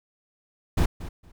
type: noise with echo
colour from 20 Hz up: brown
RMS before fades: -19 dBFS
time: 0.77-0.86 s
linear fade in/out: 10 ms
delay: 230 ms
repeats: 2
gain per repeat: -15 dB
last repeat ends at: 1.32 s
effects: none